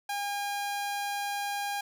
sawtooth tone, 810 Hz, G#5, 43 cents flat, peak -27 dBFS, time 0.09-1.81 s, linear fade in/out 5 ms, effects none

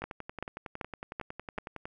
two click trains, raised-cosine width 0.5 ms, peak -24 / -19 dBFS, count 21 / 5, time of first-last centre 0.02-1.855 / 0.04-1.584 s, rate 10.9 / 2.59 Hz, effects none

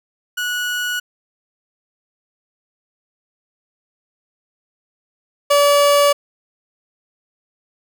30% pulse tone pair in turn, 1465 / 574.4 Hz, F#6 / D5, -18 / -39 cents, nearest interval octave + major third, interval 1621 cents, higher first, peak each -17 / -8 dBFS, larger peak second, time 0.37-1 / 5.5-6.13 s, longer neither, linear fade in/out 10 ms, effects none

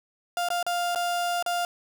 35% pulse tone with dropouts, 700 Hz, F5, 4 cents sharp, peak -23 dBFS, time 0.37-1.65 s, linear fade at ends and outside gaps 1 ms, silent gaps 0.487-0.503 / 0.628-0.665 / 0.949-0.958 / 1.426-1.462 s, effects none

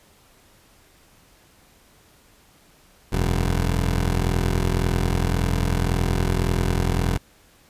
15% pulse tone pair together, 41.84 / 94 Hz, E1 / F#2, +27 / +28 cents, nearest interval octave + major second, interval 1401 cents, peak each -14 / -20 dBFS, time 3.12-7.18 s, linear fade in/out 10 ms, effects pink hiss -55 dBFS RMS until 7.69 s + resampled to 32000 Hz

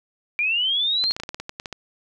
sine linear sweep, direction up, 2349 to 4304 Hz, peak -19 dBFS, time 0.39-1.12 s, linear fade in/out 0 ms
clicks, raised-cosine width 0.2 ms, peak -14 dBFS, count 12, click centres 1.04 / 1.11 / 1.165 / 1.2 / 1.235 / 1.291 / 1.345 / 1.4 / 1.494 / 1.599 / 1.658 / 1.727 s
effects none

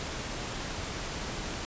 pink noise, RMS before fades -36 dBFS, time 0-1.65 s, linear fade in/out 0 ms, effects resampled to 16000 Hz

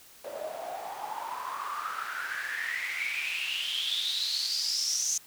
white noise with band-pass filter sweep, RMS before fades -33 dBFS, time 0.24-5.18 s, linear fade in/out 5 ms, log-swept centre 560 to 6400 Hz, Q 9.6, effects white hiss -54 dBFS RMS until 5.26 s

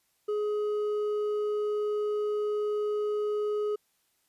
sine tone with hard clipping, 419.4 Hz, G#4, 17 cents sharp, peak -28 dBFS, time 0.28-3.76 s, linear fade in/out 10 ms, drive 4 dB, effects white hiss -72 dBFS RMS until 4.28 s + resampled to 32000 Hz

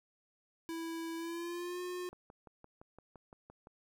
square tone with pitch glide, 329.6 to 359.4 Hz, E4 to F4, 0 to +50 cents, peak -39 dBFS, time 0.69-2.09 s, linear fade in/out 0 ms, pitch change +150 cents, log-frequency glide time 1.16-1.81 s
click train, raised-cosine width 1 ms, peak -39 dBFS, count 10, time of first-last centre 2.13-3.671 s, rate 5.84 Hz
effects 13-bit

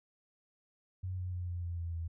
sine tone with pitch steps, 92.5 / 90.86 / 89.25 / 87.66 / 86.11 / 84.58 / 83.08 Hz, F#2 / F#2 / F2 / F2 / F2 / E2 / E2, 0 / -31 / +38 / +7 / -24 / +45 / +14 cents, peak -35 dBFS, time 1.03-2.08 s, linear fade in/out 10 ms, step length 150 ms, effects none

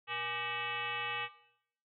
sine tone with frequency modulation, 1900 Hz, A#6, 33 cents sharp, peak -34 dBFS, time 0.07-1.29 s, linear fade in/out 50 ms, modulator 356 Hz, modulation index 3.3, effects noise-tail reverb RT60 0.7 s tail -17 dB re dry

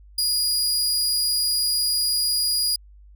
sawtooth tone, 4882 Hz, D#8, 34 cents flat, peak -17 dBFS, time 0.18-2.76 s, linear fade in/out 5 ms, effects added 50 Hz sine -45 dBFS peak until 3.15 s

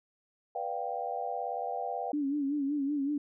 sine chord, G dominant seventh, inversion first, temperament just, 490 / 588 / 705.6 / 784 Hz, B4 / D5 / F5 / G5, -14 / +2 / +18 / 0 cents, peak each -39 / -41 / -36 / -36 dBFS, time 0.55-2.12 s, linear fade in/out 5 ms
sine tone with vibrato, 284.6 Hz, C#4, 46 cents sharp, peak -28 dBFS, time 2.13-3.18 s, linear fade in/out 5 ms, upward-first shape sine, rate 5.3 Hz, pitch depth 79 cents each way
effects none

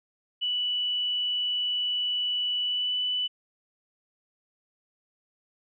sine tone with pitch glide, 2960 to 2984 Hz, F#7 to F#7, 0 to +14 cents, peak -25 dBFS, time 0.41-3.28 s, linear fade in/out 20 ms, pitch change +14 cents, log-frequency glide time 2.63-2.96 s, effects none

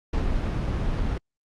brown noise, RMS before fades -25 dBFS, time 0.13-1.18 s, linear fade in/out 5 ms, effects low-pass 5000 Hz 12 dB/octave + Opus 48 kbps

